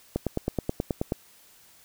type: click train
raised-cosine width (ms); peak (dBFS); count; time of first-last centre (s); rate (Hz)
2; -12; 10; 0.16-1.122; 9.36
effects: white hiss -56 dBFS RMS until 1.84 s